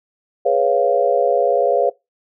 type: chord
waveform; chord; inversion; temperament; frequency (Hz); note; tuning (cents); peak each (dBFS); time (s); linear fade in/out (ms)
sine; C# dominant seventh; second; equal with one note detuned; 415.3 / 493.9 / 554.4 / 694.8; G#4 / B4 / C#5 / E#5; 0 / 0 / 0 / -9; -21 / -18 / -17 / -19; 0.45-1.9; 10
effects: noise-tail reverb RT60 0.2 s tail -22 dB re dry